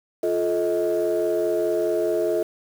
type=tone cluster; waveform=sine; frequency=348.8 / 433.6 / 633 Hz; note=F4 / A4 / D#5; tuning=-2 / -25 / +30 cents; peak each=-23 dBFS; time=0.23-2.43 s; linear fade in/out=5 ms; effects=tanh soft clip ceiling -14 dBFS + 7-bit